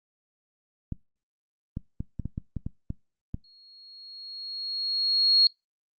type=clicks; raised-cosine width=5 ms; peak=-19 dBFS; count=10; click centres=0.923 / 1.771 / 2.005 / 2.197 / 2.256 / 2.379 / 2.567 / 2.665 / 2.904 / 3.344 s
type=tone with exponential growth; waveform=sine; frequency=4300 Hz; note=C8; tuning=47 cents sharp; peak=-15 dBFS; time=3.44-5.47 s; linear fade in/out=2 ms; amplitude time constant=440 ms
effects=noise-tail reverb RT60 0.2 s tail -24 dB re dry + Opus 48 kbps